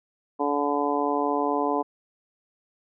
harmonic tone, 144.4 Hz, D3, 29 cents flat, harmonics 2 / 3 / 4 / 5 / 6 / 7, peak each -28 / -28 / -32 / -29 / -30 / -29 dBFS, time 0.39-1.83 s, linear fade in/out 20 ms, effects none

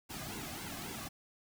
pink noise with flanger, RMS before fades -43 dBFS, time 0.09-1.09 s, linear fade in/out 20 ms, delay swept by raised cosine 1.6 to 2.2 ms, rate 3.7 Hz, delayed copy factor -0.75, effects none

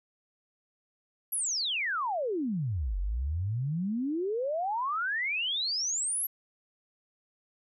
sine exponential two-way sweep, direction down then up, 11920 to 43.64 to 11920 Hz, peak -28 dBFS, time 1.32-6.27 s, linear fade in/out 10 ms, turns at 2.98 s, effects none

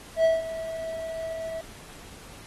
triangle tone with ADSR envelope, 651 Hz, E5, 22 cents flat, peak -14 dBFS, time 0.16-1.61 s, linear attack 79 ms, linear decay 180 ms, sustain -15 dB, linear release 5 ms, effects pink hiss -47 dBFS RMS until 2.46 s + AAC 32 kbps

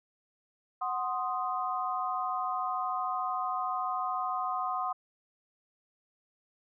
sine chord, C diminished, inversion second, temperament equal, 740 / 1046.5 / 1244.5 Hz, Gb5 / C6 / Eb6, 0 / 0 / 0 cents, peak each -34 dBFS, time 0.81-4.93 s, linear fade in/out 10 ms, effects none

